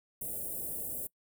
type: band-stop noise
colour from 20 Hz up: white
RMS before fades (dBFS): -38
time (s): 0.21-1.07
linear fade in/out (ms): 5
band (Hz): 670 to 8700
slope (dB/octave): 48
effects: noise-tail reverb RT60 0.1 s tail -23 dB re dry